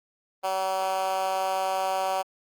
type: tone with high-pass filter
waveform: 10% pulse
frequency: 189.9 Hz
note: F#3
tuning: 45 cents sharp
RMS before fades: -27 dBFS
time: 0.43-2.23 s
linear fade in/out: 20 ms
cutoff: 680 Hz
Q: 3.4
effects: Opus 32 kbps